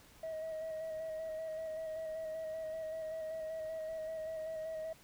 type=tone with vibrato; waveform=sine; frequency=637 Hz; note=D#5; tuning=41 cents sharp; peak=-36 dBFS; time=0.23-4.93 s; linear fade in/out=5 ms; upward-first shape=square; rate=5.2 Hz; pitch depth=21 cents each way; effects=tanh soft clip ceiling -37 dBFS + pink hiss -61 dBFS RMS until 5.03 s